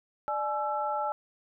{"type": "tone cluster", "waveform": "sine", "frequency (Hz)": [596, 849, 1333], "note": ["D5", "G#5", "E6"], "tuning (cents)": [25, 38, 19], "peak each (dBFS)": [-34, -30, -34], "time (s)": [0.28, 1.12], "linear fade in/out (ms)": 0, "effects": []}